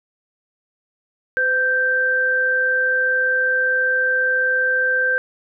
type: tone pair together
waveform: sine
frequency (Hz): 509 / 1566.3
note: C5 / G6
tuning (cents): -48 / -2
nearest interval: octave + perfect fifth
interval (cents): 1946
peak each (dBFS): -24 / -16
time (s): 1.37-5.18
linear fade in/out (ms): 0
effects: none